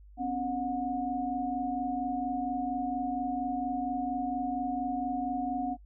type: tone cluster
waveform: sine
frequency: 254.1 / 278.4 / 726 Hz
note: B3 / C#4 / F#5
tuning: +49 / +8 / -33 cents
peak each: -35 / -35 / -32 dBFS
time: 0.17-5.77 s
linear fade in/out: 50 ms
effects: noise-tail reverb RT60 0.1 s tail -22 dB re dry + added 50 Hz sine -50 dBFS peak until 5.85 s